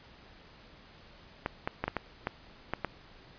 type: clicks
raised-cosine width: 0.5 ms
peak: -15 dBFS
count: 8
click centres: 1.461 / 1.675 / 1.84 / 1.88 / 1.967 / 2.271 / 2.736 / 2.847 s
effects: pink hiss -55 dBFS RMS until 3.38 s + resampled to 11025 Hz